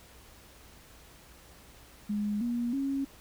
sine tone with pitch steps, 207.7 / 238.6 / 274.1 Hz, G#3 / A#3 / C#4, 0 / +41 / -19 cents, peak -28 dBFS, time 2.09-3.05 s, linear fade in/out 10 ms, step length 320 ms, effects added 60 Hz sine -59 dBFS peak until 3.2 s + pink hiss -55 dBFS RMS until 3.2 s

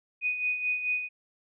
sine tone with tremolo, 2486 Hz, D#7, 2 cents flat, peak -24 dBFS, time 0.21-1.09 s, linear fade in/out 50 ms, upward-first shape sine, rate 4.6 Hz, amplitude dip 60%, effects none

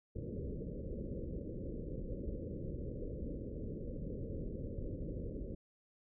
pink low-pass noise, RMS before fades -42 dBFS, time 0.15-5.55 s, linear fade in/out 10 ms, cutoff 560 Hz, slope 96 dB/octave, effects none

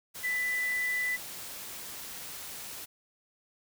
sine tone in noise, 1990 Hz, B6, 13 cents sharp, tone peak -28 dBFS, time 0.23-1.17 s, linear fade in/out 20 ms, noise white, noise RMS -42 dBFS, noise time 0.14-2.86 s, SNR +11 dB, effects none

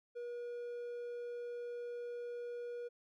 triangle tone, 480.4 Hz, B4, 48 cents flat, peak -39 dBFS, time 0.15-2.89 s, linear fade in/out 20 ms, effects none

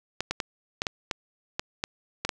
clicks, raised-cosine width 0.2 ms, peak -10 dBFS, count 10, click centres 0.206 / 0.31 / 0.402 / 0.819 / 0.868 / 1.112 / 1.595 / 1.839 / 2.25 / 2.292 s, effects none

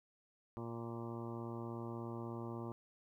harmonic tone with a mistuned harmonic, 116.54 Hz, A#2, in tune, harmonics 1 / 2 / 3 / 4 / 5 / 6 / 7 / 8 / 9 / 10, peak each -46 / -47 / -47 / -54 / -55 / -59 / -57 / -56 / -56 / -57 dBFS, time 0.57-2.72 s, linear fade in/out 0 ms, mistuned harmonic 9, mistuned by -19 cents, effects 13-bit

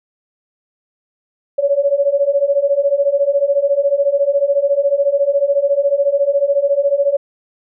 sine beating tone pair, 554.4 / 568.4 Hz, C#5 / C#5, 0 / +43 cents, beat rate 14 Hz, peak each -16 / -14 dBFS, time 1.58-7.17 s, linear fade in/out 10 ms, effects none

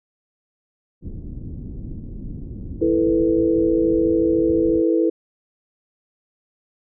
pink low-pass noise, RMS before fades -32 dBFS, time 1.01-4.83 s, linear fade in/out 50 ms, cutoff 300 Hz, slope 24 dB/octave
sine chord, E suspended fourth, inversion none, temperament equal, 329.6 / 440 / 493.9 Hz, E4 / A4 / B4, 0 / 0 / 0 cents, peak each -17 / -21 / -22 dBFS, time 2.81-5.1 s, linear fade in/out 10 ms
effects none

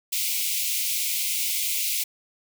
white high-pass noise, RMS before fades -26 dBFS, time 0.12-2.04 s, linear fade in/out 10 ms, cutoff 2100 Hz, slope 96 dB/octave, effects none

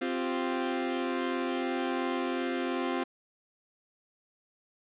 sawtooth chord, C suspended fourth, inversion none, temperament equal, 261.6 / 349.2 / 392 Hz, C4 / F4 / G4, 0 / 0 / 0 cents, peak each -28 / -29 / -34 dBFS, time 0.01-3.04 s, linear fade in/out 10 ms, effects resampled to 8000 Hz + 10-bit

